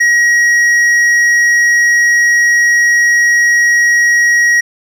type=tone with hard clipping; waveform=triangle; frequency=1900 Hz; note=A#6; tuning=33 cents sharp; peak=-8 dBFS; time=0-4.61 s; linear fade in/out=10 ms; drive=9 dB; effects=none